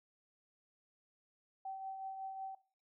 sine tone with tremolo, 770 Hz, G5, 31 cents flat, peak -39 dBFS, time 1.65-2.55 s, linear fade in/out 5 ms, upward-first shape triangle, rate 5.4 Hz, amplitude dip 45%, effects noise-tail reverb RT60 0.4 s tail -19 dB re dry

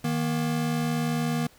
square tone pair together, 157.11 / 237.1 Hz, D#3 / A#3, +17 / +30 cents, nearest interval perfect fifth, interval 713 cents, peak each -28 dBFS, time 0.04-1.47 s, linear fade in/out 5 ms, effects pink hiss -56 dBFS RMS until 1.58 s

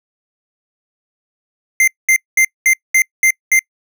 square tone bursts, 2088 Hz, C7, 4 cents flat, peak -9 dBFS, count 7, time 1.8-3.592 s, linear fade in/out 2 ms, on 76 ms, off 210 ms, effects noise-tail reverb RT60 0.1 s tail -26 dB re dry

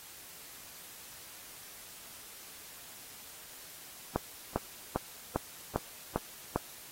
click train, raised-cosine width 1 ms, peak -14 dBFS, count 7, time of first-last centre 4.16-6.56 s, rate 2.5 Hz, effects white hiss -50 dBFS RMS until 6.91 s + AAC 48 kbps

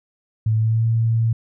sine tone with pitch glide, 110 to 113.88 Hz, A2 to A#2, 0 to -40 cents, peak -15 dBFS, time 0.46-1.33 s, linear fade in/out 5 ms, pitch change +60 cents, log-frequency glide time 0.57-0.85 s, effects none

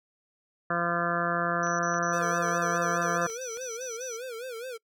harmonic tone, 171.7 Hz, F3, 29 cents flat, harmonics 1 / 2 / 3 / 4 / 6 / 7 / 8 / 9 / 10, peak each -34 / -37 / -35 / -33 / -37 / -32 / -32 / -35 / -34 dBFS, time 0.7-3.27 s, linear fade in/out 5 ms
sine tone bursts, 5920 Hz, F#8, in tune, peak -37 dBFS, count 13, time 1.63-4.166 s, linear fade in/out 2 ms, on 160 ms, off 38 ms
click train, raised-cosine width 0.3 ms, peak -32 dBFS, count 8, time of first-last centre 1.67-3.572 s, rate 3.68 Hz
square tone with vibrato, 483.2 Hz, B4, 38 cents flat, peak -36 dBFS, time 2.12-4.78 s, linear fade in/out 20 ms, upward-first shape sine, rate 4.8 Hz, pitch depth 140 cents each way
effects noise-tail reverb RT60 0.1 s tail -24 dB re dry

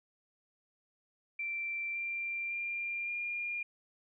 sine tone with pitch steps, 2349 / 2369 / 2390 / 2411 Hz, D7 / D7 / D7 / D7, 0 / +14 / +30 / +45 cents, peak -34 dBFS, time 1.39-3.63 s, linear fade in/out 5 ms, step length 560 ms, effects none

